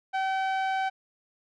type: tone with low-pass filter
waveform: sawtooth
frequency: 766 Hz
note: G5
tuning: 40 cents flat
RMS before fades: -28 dBFS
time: 0.13-0.9 s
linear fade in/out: 20 ms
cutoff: 2400 Hz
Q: 0.59
effects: none